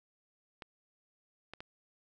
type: clicks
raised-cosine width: 0.3 ms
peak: -28 dBFS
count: 3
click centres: 0.622 / 1.536 / 1.605 s
effects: none